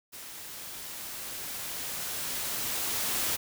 white noise with level ramp, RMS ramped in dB -44 to -29 dBFS, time 0.12-3.37 s, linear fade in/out 20 ms, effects none

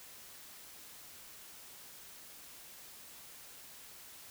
silence, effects white hiss -53 dBFS RMS until 4.3 s

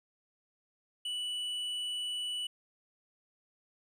triangle tone with hard clipping, 2960 Hz, F#7, in tune, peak -35 dBFS, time 1.05-2.47 s, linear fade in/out 5 ms, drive 8 dB, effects none

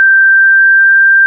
sine tone with pitch glide, 1568 to 1579.8 Hz, G6 to G6, 0 to +13 cents, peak -3 dBFS, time 0-1.26 s, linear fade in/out 0 ms, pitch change +13 cents, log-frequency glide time 0.22-0.99 s, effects none

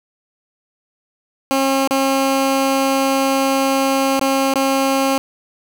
15% pulse tone with dropouts, 270 Hz, C#4, 45 cents flat, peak -8 dBFS, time 1.51-5.18 s, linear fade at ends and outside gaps 0 ms, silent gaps 1.875-1.909 / 4.195-4.213 / 4.538-4.557 s, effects none

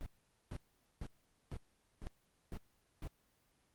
brown noise bursts, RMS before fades -43 dBFS, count 7, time 0.01-3.074 s, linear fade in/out 0 ms, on 52 ms, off 450 ms, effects pink hiss -75 dBFS RMS until 3.74 s + Opus 24 kbps

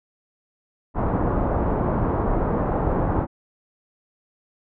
pink low-pass noise, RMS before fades -22 dBFS, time 0.94-3.27 s, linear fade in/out 50 ms, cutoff 1100 Hz, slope 24 dB/octave, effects none

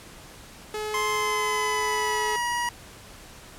sawtooth tone, 426.6 Hz, G#4, 46 cents sharp, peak -25 dBFS, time 0.74-2.36 s, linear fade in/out 2 ms
25% pulse tone with pitch glide, 1046.5 to 959.6 Hz, C6 to A#5, 0 to +50 cents, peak -21 dBFS, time 0.94-2.69 s, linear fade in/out 2 ms, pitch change -150 cents, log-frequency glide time 1.1-2.41 s
effects pink hiss -46 dBFS RMS until 3.58 s + low-pass 12000 Hz 12 dB/octave

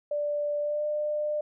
sine tone with pitch glide, 587.3 to 599.3 Hz, D5 to D5, 0 to +35 cents, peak -26 dBFS, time 0.11-1.41 s, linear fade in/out 5 ms, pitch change +35 cents, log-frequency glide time 0.6-0.85 s, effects none

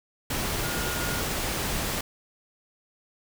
sine tone in noise, 1428 Hz, F6, 38 cents sharp, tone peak -35 dBFS, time 0.63-1.21 s, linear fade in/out 5 ms, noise pink, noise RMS -29 dBFS, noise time 0.3-2.01 s, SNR -9 dB, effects none

